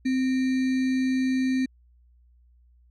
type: tone with sample-and-hold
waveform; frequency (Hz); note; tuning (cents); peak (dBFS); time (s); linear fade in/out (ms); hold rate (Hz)
sine; 260.1; C4; -10; -21; 0.05-1.66; 10; 2100
effects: added 60 Hz sine -55 dBFS peak until 2.9 s + low-pass 5000 Hz 12 dB/octave

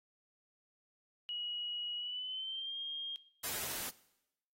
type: tone with pitch glide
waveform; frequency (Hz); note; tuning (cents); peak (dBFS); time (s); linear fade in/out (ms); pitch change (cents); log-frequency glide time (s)
sine; 2907 to 3226; F#7 to G7; -31 to +49; -38; 1.29-3.16; 0; +180; 1.97-2.77
type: noise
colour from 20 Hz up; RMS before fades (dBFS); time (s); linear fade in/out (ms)
white; -39; 3.43-3.9; 10
effects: noise-tail reverb RT60 0.8 s tail -19 dB re dry + AAC 48 kbps

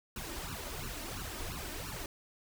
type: noise with flanger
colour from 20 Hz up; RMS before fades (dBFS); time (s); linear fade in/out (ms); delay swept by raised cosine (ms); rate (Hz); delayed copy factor
pink; -41; 0.16-2.06; 2; 0.7 to 3.3; 2.9; +0.95
effects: none

